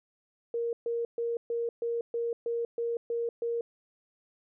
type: tone bursts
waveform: sine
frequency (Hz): 468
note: A#4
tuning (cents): +7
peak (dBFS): -28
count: 10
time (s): 0.54-3.61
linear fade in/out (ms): 2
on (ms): 190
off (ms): 130
effects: none